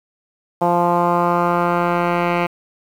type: tone with low-pass filter sweep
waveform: 10% pulse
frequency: 173.9 Hz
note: F3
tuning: 7 cents flat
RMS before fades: -17 dBFS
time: 0.61-2.47 s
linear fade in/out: 10 ms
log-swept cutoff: 860 to 2100 Hz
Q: 2.5
effects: 7-bit